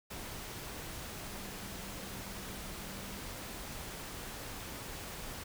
sine tone in noise, 195.7 Hz, G3, 3 cents flat, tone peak -51 dBFS, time 1.22-3.2 s, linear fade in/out 10 ms, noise pink, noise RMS -44 dBFS, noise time 0.1-5.44 s, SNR -10 dB, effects none

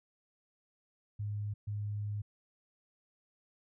sine tone bursts at uneven times, 103.8 Hz, G#2, in tune, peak -34 dBFS, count 2, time 1.19-1.54 / 1.67-2.22 s, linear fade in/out 10 ms, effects none

